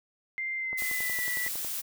sine tone with pitch glide, 2093 to 1964.2 Hz, C7 to B6, 0 to -10 cents, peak -30 dBFS, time 0.38-1.48 s, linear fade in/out 0 ms, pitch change -110 cents, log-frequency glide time 0.56-1.22 s
click train, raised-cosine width 1 ms, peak -29 dBFS, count 11, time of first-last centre 0.73-1.647 s, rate 10.9 Hz
blue noise, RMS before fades -34 dBFS, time 0.77-1.82 s, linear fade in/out 20 ms
effects none

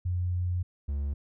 sine / triangle tone pair in turn, 89.4 / 70.96 Hz, F2 / C#2, +41 / +41 cents, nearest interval major third, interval 400 cents, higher first, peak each -26 dBFS, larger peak neither, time 0.05-0.63 / 0.88-1.14 s, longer first, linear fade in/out 10 ms, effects none

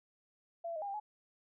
sine tone with pitch steps, 676 / 672 / 625 / 809 / 792 / 844 Hz, E5 / E5 / D#5 / G#5 / G5 / G#5, +43 / +33 / +8 / -46 / +18 / +28 cents, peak -37 dBFS, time 0.64-1 s, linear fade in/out 10 ms, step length 60 ms, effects none

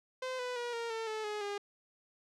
sawtooth tone with pitch steps, 514 / 497.1 / 480.7 / 464.9 / 449.5 / 434.7 / 420.4 / 406.6 Hz, C5 / B4 / B4 / A#4 / A4 / A4 / G#4 / G#4, -31 / +11 / -47 / -5 / +37 / -21 / +21 / -37 cents, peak -32 dBFS, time 0.22-1.58 s, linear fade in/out 5 ms, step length 170 ms, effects low-pass 6000 Hz 12 dB/octave

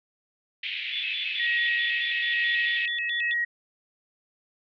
pink band-pass noise, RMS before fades -33 dBFS, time 0.63-2.86 s, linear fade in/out 5 ms, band 2100 to 3500 Hz, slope 48 dB/octave
sine tone with vibrato, 2990 Hz, F#7, 17 cents sharp, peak -30 dBFS, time 0.92-3.34 s, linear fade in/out 10 ms, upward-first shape square, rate 4.6 Hz, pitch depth 250 cents each way
sine tone with tremolo, 1896 Hz, A#6, 29 cents sharp, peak -23 dBFS, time 1.39-3.45 s, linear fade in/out 10 ms, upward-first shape sine, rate 1.1 Hz, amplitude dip 45%
effects none

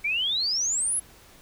sine exponential sweep, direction up, 2254 to 11175 Hz, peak -23 dBFS, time 0.04-1 s, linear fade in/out 10 ms, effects pink hiss -52 dBFS RMS until 1.41 s

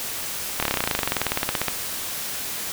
slowing click train, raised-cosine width 0.3 ms, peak -5 dBFS, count 26, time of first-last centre 0.6-1.683 s, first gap 26 ms, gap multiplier 1.04, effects white hiss -30 dBFS RMS until 2.72 s

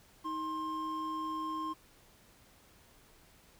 triangle tone pair together, 315.1 / 1060 Hz, D#4 / C6, +22 / +22 cents, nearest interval octave + major sixth, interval 2100 cents, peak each -38 / -34 dBFS, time 0.24-1.74 s, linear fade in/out 20 ms, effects pink hiss -62 dBFS RMS until 3.59 s

